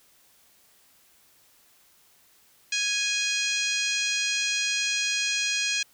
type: harmonic tone with a mistuned harmonic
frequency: 830.6 Hz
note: G#5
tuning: in tune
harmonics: 2 / 3 / 4 / 5 / 6 / 7 / 8 / 9 / 10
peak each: -34 / -28 / -32 / -32 / -35 / -35 / -33 / -45 / -44 dBFS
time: 2.72-5.83 s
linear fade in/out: 5 ms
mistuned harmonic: 4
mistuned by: -29 cents
effects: white hiss -60 dBFS RMS until 5.93 s